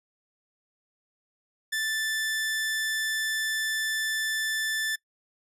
sawtooth tone, 1760 Hz, A6, in tune, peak -23 dBFS, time 1.72-4.96 s, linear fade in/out 10 ms, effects noise-tail reverb RT60 0.1 s tail -22 dB re dry + resampled to 32000 Hz

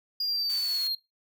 triangle linear sweep, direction down, 4854 to 4200 Hz, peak -25 dBFS, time 0.2-0.95 s, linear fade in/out 5 ms
white high-pass noise, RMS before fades -42 dBFS, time 0.49-0.88 s, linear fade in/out 10 ms, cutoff 1100 Hz, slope 12 dB/octave
effects noise-tail reverb RT60 0.2 s tail -19 dB re dry

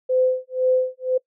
sine tone with tremolo, 512 Hz, C5, 38 cents flat, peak -14 dBFS, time 0.09-1.18 s, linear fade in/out 10 ms, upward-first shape sine, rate 2 Hz, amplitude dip 100%, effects noise-tail reverb RT60 0.1 s tail -24 dB re dry

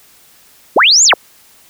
sine linear two-way sweep, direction up then down, 220 to 7459 to 220 Hz, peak -5 dBFS, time 0.76-1.14 s, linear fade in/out 5 ms, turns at 1.04 s, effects white hiss -46 dBFS RMS until 1.69 s

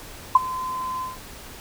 sine tone with ADSR envelope, 1028 Hz, C6, 31 cents flat, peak -6 dBFS, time 0.35-1.18 s, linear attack 5 ms, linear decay 23 ms, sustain -20 dB, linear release 160 ms, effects pink hiss -41 dBFS RMS until 1.6 s

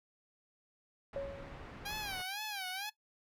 pink low-pass noise, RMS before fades -49 dBFS, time 1.13-2.22 s, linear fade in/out 2 ms, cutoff 2100 Hz, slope 12 dB/octave
sine tone with exponential decay, 554.4 Hz, C#5, in tune, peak -33 dBFS, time 1.16-1.76 s, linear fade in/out 2 ms, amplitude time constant 130 ms
10% pulse tone with vibrato, 795 Hz, G5, 24 cents sharp, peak -30 dBFS, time 1.85-2.9 s, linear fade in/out 10 ms, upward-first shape sine, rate 2.1 Hz, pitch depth 140 cents each way
effects noise-tail reverb RT60 0.1 s tail -18 dB re dry

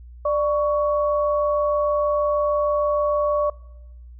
sine tone pair together, 592 / 1118.4 Hz, D5 / C#6, +14 / +15 cents, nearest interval major seventh, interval 1101 cents, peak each -19 / -24 dBFS, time 0.25-3.5 s, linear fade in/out 5 ms, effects noise-tail reverb RT60 0.9 s tail -22 dB re dry + added 60 Hz sine -39 dBFS peak until 4.19 s

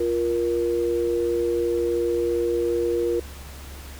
sine tone pair together, 349.2 / 472 Hz, F4 / A#4, 0 / +22 cents, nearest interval perfect fourth, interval 522 cents, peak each -23 dBFS, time 0-3.2 s, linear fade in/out 5 ms, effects added 69 Hz sine -38 dBFS peak until 3.99 s + pink hiss -43 dBFS RMS until 3.99 s

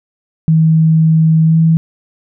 sine tone with pitch glide, 160 to 162.42 Hz, D#3 to E3, +49 to -25 cents, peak -6 dBFS, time 0.48-1.77 s, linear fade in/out 0 ms, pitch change +26 cents, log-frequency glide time 1.44-1.57 s, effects none

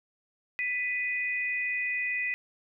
sine tone pair together, 1986.6 / 2489 Hz, B6 / D#7, +10 / 0 cents, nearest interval major third, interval 390 cents, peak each -30 / -31 dBFS, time 0.59-2.34 s, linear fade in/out 0 ms, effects none

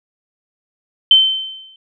sine tone with exponential decay, 3088 Hz, G7, 27 cents flat, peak -3 dBFS, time 1.11-1.76 s, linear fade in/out 2 ms, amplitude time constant 140 ms, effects none

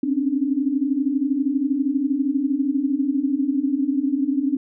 sine tone cluster, 262.5 / 274.9 / 295.1 Hz, C4 / C#4 / D4, +6 / -14 / +8 cents, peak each -23 dBFS, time 0.03-4.57 s, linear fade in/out 5 ms, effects none

